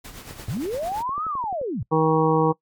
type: noise with tremolo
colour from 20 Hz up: pink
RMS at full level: -38 dBFS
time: 0.04-1.03 s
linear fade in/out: 10 ms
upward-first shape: sine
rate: 8.8 Hz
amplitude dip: 55%
type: click train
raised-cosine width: 2 ms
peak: -27 dBFS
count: 16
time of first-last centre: 0.31-1.614 s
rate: 11.5 Hz
type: linear two-way sweep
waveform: sine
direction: up then down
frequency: 82.41 to 1315 to 82.41 Hz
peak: -24 dBFS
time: 0.48-1.83 s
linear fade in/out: 5 ms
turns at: 1.26 s
type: harmonic tone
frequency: 158.6 Hz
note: D#3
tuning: 33 cents sharp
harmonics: 1 / 2 / 3 / 5 / 6 / 7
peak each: -22 / -23 / -20 / -26 / -24 / -26 dBFS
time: 1.91-2.53 s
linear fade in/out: 20 ms
effects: noise-tail reverb RT60 0.1 s tail -22 dB re dry + MP3 96 kbps